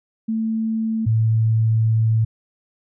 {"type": "tone pair in turn", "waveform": "sine", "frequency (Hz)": [222.3, 111.54], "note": ["A3", "A2"], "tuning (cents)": [18, 24], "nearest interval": "octave", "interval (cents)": 1194, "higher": "first", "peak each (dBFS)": [-19, -14], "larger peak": "second", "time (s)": [[0.28, 1.06], [1.06, 2.25]], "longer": "second", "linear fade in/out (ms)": 10, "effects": []}